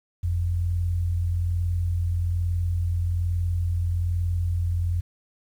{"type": "tone pair together", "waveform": "sine", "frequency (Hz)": [46.15, 87.31], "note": ["F#1", "F2"], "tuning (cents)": [-4, 0], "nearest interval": "major seventh", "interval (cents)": 1104, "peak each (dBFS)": [-31, -22], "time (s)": [0.23, 5.01], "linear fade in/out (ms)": 10, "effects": ["9-bit"]}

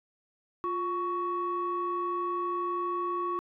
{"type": "tone pair together", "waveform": "sine", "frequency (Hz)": [351.8, 1116.9], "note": ["F4", "C#6"], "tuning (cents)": [13, 13], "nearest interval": "octave + minor sixth", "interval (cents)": 2000, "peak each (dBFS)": [-32, -29], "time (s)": [0.64, 3.39], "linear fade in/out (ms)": 0, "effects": ["tanh soft clip ceiling -23 dBFS"]}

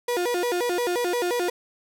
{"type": "tone with vibrato", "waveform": "35% pulse", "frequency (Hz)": 414.5, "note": "G#4", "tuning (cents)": -3, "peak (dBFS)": -21, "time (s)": [0.08, 1.5], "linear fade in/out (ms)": 5, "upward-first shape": "square", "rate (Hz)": 5.7, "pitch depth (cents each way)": 270, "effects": []}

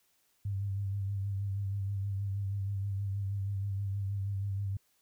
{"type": "tone with vibrato", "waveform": "sine", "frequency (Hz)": 99, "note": "G2", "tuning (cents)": 18, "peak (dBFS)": -31, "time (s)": [0.45, 4.77], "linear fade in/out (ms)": 5, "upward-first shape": "sine", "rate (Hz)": 6.3, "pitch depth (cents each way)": 37, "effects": ["white hiss -72 dBFS RMS until 5.01 s"]}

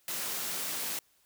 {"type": "high-pass noise", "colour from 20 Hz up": "white", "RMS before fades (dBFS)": -35, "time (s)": [0.08, 0.99], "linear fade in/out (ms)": 2, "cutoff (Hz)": 130, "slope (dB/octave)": 48, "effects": ["white hiss -68 dBFS RMS until 1.25 s"]}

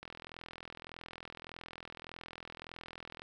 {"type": "click train", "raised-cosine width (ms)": 0.3, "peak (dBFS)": -29, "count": 134, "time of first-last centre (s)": [0.03, 3.219], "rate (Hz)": 41.7, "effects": []}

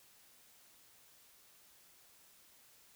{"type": "silence", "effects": ["white hiss -64 dBFS RMS until 2.95 s"]}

